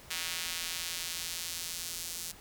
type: tone with high-pass filter sweep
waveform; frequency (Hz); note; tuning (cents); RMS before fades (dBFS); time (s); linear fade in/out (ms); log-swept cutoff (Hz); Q
square; 85.5; F2; -36; -38; 0.1-2.32; 10; 2600 to 5900; 0.83
effects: pink hiss -53 dBFS RMS until 2.4 s